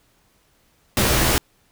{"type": "noise with comb filter", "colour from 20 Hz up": "pink", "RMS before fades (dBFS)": -18, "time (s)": [0.97, 1.38], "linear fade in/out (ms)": 0, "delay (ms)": 15, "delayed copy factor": 0.8, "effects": ["pink hiss -61 dBFS RMS until 1.71 s"]}